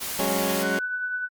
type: noise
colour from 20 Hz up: white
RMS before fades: -31 dBFS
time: 0-0.64 s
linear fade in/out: 20 ms
type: chord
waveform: 15% pulse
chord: F# suspended second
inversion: none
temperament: equal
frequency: 185 / 207.7 / 277.2 Hz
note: F#3 / G#3 / C#4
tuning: 0 / 0 / 0 cents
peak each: -22 dBFS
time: 0.19-0.79 s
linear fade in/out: 2 ms
type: tone with tremolo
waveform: sine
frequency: 1492 Hz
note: F#6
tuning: 14 cents sharp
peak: -24 dBFS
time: 0.61-1.29 s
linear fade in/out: 50 ms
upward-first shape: triangle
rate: 9.8 Hz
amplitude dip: 45%
effects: Opus 48 kbps